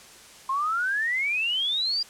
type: exponential sweep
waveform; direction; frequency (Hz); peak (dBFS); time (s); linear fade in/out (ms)
sine; up; 1046.5 to 4870; -23; 0.49-2.03; 5
effects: white hiss -48 dBFS RMS until 2.09 s + low-pass 9000 Hz 12 dB/octave